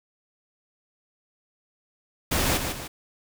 pink noise with echo, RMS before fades -24 dBFS, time 2.31-2.58 s, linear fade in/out 10 ms, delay 150 ms, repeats 2, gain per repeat -6 dB, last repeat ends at 2.88 s, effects none

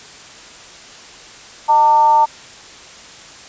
sine tone with frequency modulation, 900 Hz, A5, 39 cents sharp, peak -8 dBFS, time 1.68-2.26 s, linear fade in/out 20 ms, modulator 282 Hz, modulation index 0.32, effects white hiss -38 dBFS RMS until 3.48 s + resampled to 16000 Hz

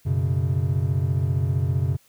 triangle chord, F# suspended fourth, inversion none, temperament equal, 92.5 / 123.47 / 138.59 Hz, F#2 / B2 / C#3, 0 / 0 / 0 cents, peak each -22 / -23 / -22 dBFS, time 0.05-1.97 s, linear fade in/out 20 ms, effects white hiss -59 dBFS RMS until 2.08 s

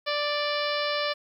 harmonic tone, 587.3 Hz, D5, in tune, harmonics 1 / 2 / 3 / 4 / 5 / 6 / 7 / 8 / 9, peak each -29 / -32 / -34 / -35 / -36 / -37 / -37 / -38 / -39 dBFS, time 0.06-1.14 s, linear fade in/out 20 ms, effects 10-bit

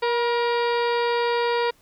harmonic tone with a mistuned harmonic, 472.8 Hz, A#4, 24 cents sharp, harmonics 1 / 2 / 3 / 4 / 5 / 6 / 7 / 8 / 9 / 10, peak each -22 / -25 / -33 / -33 / -35 / -39 / -42 / -38 / -44 / -39 dBFS, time 0.02-1.71 s, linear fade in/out 10 ms, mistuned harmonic 2, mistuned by +31 cents, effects pink hiss -59 dBFS RMS until 1.81 s

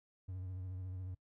triangle tone with vibrato, 92.6 Hz, F#2, 2 cents sharp, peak -39 dBFS, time 0.28-1.15 s, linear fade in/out 10 ms, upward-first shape sine, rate 14 Hz, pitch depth 41 cents each way, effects noise-tail reverb RT60 0.1 s tail -23 dB re dry

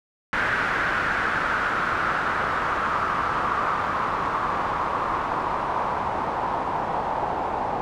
white noise with low-pass filter sweep, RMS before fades -25 dBFS, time 0.33-7.81 s, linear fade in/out 0 ms, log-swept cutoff 1600 to 840 Hz, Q 3.7, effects none

